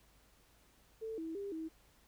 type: tone with pitch steps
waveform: sine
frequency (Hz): 444.6 / 324.2 / 400.1 / 320.7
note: A4 / E4 / G4 / E4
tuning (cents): +18 / -29 / +35 / -48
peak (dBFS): -39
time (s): 1.01-1.69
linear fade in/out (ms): 20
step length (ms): 170
effects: added 50 Hz sine -70 dBFS peak until 2.07 s + pink hiss -68 dBFS RMS until 2.07 s